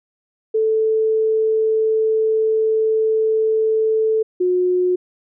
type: tone pair in turn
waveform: sine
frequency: 439.5 / 362.4 Hz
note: A4 / F#4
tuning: -2 / -36 cents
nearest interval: minor third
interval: 334 cents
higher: first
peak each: -14 dBFS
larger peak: neither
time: 0.54-4.23 / 4.4-4.96 s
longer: first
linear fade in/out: 10 ms
effects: none